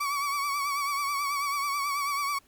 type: tone with vibrato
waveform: 35% pulse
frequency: 1136 Hz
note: C#6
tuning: 42 cents sharp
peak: -25 dBFS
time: 0-2.39 s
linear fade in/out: 10 ms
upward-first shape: triangle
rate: 9.2 Hz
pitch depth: 61 cents each way
effects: pink hiss -62 dBFS RMS until 2.47 s + MP3 96 kbps